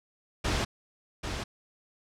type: noise with echo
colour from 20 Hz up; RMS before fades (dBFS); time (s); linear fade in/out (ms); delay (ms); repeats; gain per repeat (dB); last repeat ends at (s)
pink; -28; 0.44-0.65; 10; 790; 1; -6; 1.44
effects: low-pass 6000 Hz 12 dB/octave